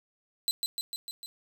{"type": "tone with echo", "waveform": "sawtooth", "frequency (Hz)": 4027, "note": "B7", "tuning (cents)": 33, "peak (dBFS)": -22, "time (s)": [0.48, 0.51], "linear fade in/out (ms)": 0, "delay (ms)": 150, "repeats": 5, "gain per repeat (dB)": -3, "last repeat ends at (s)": 1.26, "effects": []}